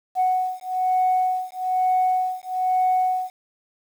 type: beating tone pair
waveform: sine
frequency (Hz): 740 / 741.1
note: F#5 / F#5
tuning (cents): 0 / +3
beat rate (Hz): 1.1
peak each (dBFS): -21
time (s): 0.15-3.31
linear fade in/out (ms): 50
effects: tanh soft clip ceiling -13 dBFS + 8-bit